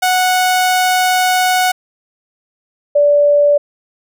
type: tone pair in turn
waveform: sawtooth / sine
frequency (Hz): 737 / 581.3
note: F#5 / D5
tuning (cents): -7 / -18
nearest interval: major third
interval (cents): 411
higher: first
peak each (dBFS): -7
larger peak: neither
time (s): 0.02-1.72 / 2.95-3.58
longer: first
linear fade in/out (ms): 10
effects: none

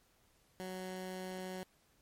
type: tone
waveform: 15% pulse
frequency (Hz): 185.6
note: F#3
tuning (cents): +6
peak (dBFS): -35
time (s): 0.6-1.63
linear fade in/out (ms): 0
effects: pink hiss -71 dBFS RMS until 2.01 s + MP3 64 kbps

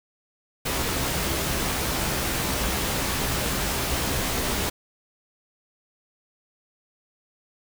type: noise with comb filter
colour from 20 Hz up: pink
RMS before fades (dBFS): -26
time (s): 0.65-4.7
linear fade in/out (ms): 10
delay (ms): 15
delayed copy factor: +0.5
effects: none

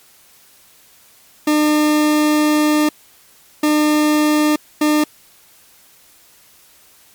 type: tone bursts at uneven times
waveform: 40% pulse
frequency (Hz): 301.9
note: D4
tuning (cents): +48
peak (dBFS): -11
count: 3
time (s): 1.47-2.89 / 3.63-4.56 / 4.81-5.04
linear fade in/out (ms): 5
effects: white hiss -49 dBFS RMS until 7.14 s + MP3 96 kbps

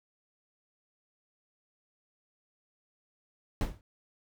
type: noise with exponential decay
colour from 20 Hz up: brown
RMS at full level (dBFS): -24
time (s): 3.61-3.81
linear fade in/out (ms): 1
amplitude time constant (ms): 43
effects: none

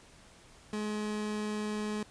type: tone with vibrato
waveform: 30% pulse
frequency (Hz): 211.5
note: G#3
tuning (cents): +32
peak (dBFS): -30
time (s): 0.73-2.03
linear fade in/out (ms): 2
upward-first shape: triangle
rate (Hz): 20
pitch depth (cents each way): 11
effects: pink hiss -57 dBFS RMS until 2.1 s + resampled to 22050 Hz

